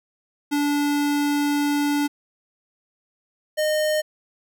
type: tone pair in turn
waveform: square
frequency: 290 / 613.2 Hz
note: D4 / D#5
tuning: -22 / -25 cents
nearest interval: octave + minor second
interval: 1297 cents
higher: second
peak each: -20 dBFS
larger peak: neither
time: 0.51-2.08 / 3.57-4.02 s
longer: first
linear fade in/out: 20 ms
effects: none